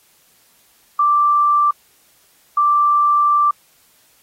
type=tone bursts at uneven times; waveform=sine; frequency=1174.7 Hz; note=D6; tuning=in tune; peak=-11 dBFS; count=2; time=0.99-1.71 / 2.57-3.51 s; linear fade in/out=5 ms; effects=white hiss -55 dBFS RMS until 4.22 s + AAC 48 kbps